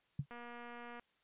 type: tone with exponential decay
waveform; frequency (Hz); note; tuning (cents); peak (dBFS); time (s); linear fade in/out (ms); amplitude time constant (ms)
sine; 141.2; C#3; +32; -30; 0.19-0.26; 5; 15
type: click train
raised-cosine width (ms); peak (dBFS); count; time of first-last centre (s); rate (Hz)
0.5; -36; 165; 0.31-0.996; 239
effects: white hiss -75 dBFS RMS until 1.23 s + resampled to 8000 Hz